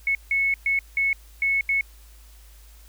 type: tone bursts at uneven times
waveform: sine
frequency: 2200 Hz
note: C#7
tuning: 14 cents flat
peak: -19 dBFS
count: 6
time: 0.07-0.15 / 0.31-0.54 / 0.66-0.79 / 0.97-1.13 / 1.42-1.61 / 1.69-1.81 s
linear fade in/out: 2 ms
effects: added 53 Hz sine -46 dBFS peak until 2.88 s + white hiss -55 dBFS RMS until 2.88 s